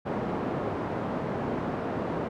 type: band-pass noise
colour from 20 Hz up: pink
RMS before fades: -31 dBFS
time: 0.05-2.29 s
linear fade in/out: 20 ms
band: 160 to 910 Hz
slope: 12 dB/octave
effects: none